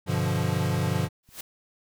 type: chord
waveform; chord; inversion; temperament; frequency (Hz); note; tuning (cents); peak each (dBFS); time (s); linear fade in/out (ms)
square; G dominant seventh; none; equal; 98 / 123.47 / 146.83 / 174.61; G2 / B2 / D3 / F3; 0 / 0 / 0 / 0; -30; 0.06-1.09; 50
type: clicks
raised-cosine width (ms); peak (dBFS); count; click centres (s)
5; -33 / -43; 2; 1.071 / 1.29
type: noise with exponential growth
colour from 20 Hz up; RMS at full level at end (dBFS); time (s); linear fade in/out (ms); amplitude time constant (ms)
white; -34; 1.23-1.41; 5; 37
effects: none